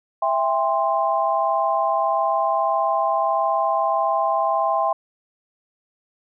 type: chord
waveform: sine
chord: C major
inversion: first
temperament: equal with one note detuned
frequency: 659.3 / 800.9 / 1046.5 Hz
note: E5 / G5 / C6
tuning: 0 / +37 / 0 cents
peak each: -22 dBFS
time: 0.22-4.93 s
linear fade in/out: 5 ms
effects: none

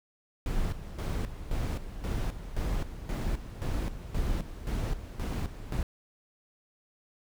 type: noise with tremolo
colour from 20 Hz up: brown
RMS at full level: -30 dBFS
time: 0.46-5.83 s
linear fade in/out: 2 ms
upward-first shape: square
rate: 1.9 Hz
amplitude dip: 70%
effects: none

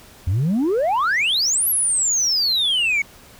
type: exponential two-way sweep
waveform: sine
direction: up then down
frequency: 82.4 to 11810 to 2191 Hz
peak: -14 dBFS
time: 0.27-3.02 s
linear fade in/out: 5 ms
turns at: 1.68 s
effects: tanh soft clip ceiling -15 dBFS + pink hiss -46 dBFS RMS until 3.39 s

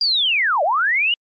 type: linear two-way sweep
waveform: sine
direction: down then up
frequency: 4867 to 554.4 to 2952 Hz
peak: -15 dBFS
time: 0.01-1.14 s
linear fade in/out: 2 ms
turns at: 0.63 s
effects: Opus 32 kbps

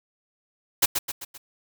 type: noise with echo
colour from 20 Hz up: white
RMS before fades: -18 dBFS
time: 0.82-0.86 s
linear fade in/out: 10 ms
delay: 130 ms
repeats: 4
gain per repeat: -6 dB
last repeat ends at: 1.38 s
effects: none

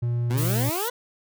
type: tone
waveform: triangle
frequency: 119.5 Hz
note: A#2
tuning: 43 cents sharp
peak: -20 dBFS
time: 0.02-0.7 s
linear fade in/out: 10 ms
type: exponential sweep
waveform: 20% pulse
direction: up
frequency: 116.2 to 504 Hz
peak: -22 dBFS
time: 0.3-0.9 s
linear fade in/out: 5 ms
type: noise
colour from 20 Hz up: blue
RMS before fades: -31 dBFS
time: 0.37-0.89 s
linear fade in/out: 10 ms
effects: none

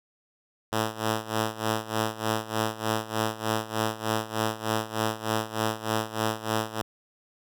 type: tone with tremolo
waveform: 5% pulse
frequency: 110 Hz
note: A2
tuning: in tune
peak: -12 dBFS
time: 0.72-6.82 s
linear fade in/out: 10 ms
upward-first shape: sine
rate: 3.3 Hz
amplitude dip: 85%
effects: none

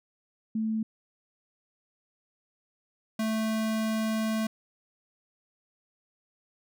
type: tone pair in turn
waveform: sine / square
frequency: 220 / 220 Hz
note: A3 / A3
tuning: 0 / 0 cents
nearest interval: unison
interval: 0 cents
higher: neither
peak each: -26 / -27 dBFS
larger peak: first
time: 0.55-0.83 / 3.19-4.47 s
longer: second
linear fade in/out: 5 ms
effects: none

